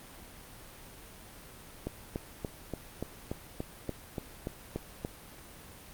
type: click train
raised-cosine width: 2 ms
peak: -20 dBFS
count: 12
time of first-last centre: 1.87-5.049 s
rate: 3.46 Hz
effects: pink hiss -50 dBFS RMS until 5.93 s + Opus 32 kbps